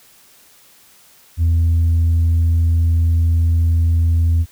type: tone with tanh clipping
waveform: sine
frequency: 83.1 Hz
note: E2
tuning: 15 cents sharp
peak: -12 dBFS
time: 1.37-4.46 s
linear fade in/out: 50 ms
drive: 1 dB
effects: white hiss -49 dBFS RMS until 4.51 s